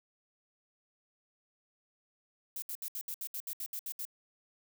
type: noise bursts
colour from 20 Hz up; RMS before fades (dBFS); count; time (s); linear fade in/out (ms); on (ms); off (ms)
violet; -39; 12; 2.56-4.052; 2; 62; 68
effects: none